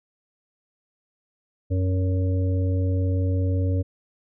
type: harmonic tone with a mistuned harmonic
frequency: 92.5 Hz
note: F#2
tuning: in tune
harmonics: 1 / 3 / 5 / 6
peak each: -20 / -30 / -34 / -36 dBFS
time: 1.7-3.83 s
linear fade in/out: 20 ms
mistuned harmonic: 6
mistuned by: +17 cents
effects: none